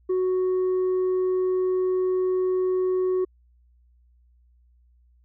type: tone with tanh clipping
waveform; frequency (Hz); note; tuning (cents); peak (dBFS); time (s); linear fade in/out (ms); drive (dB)
triangle; 370; F#4; 0; -21; 0.09-3.25; 10; 7
effects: added 60 Hz sine -56 dBFS peak until 5.24 s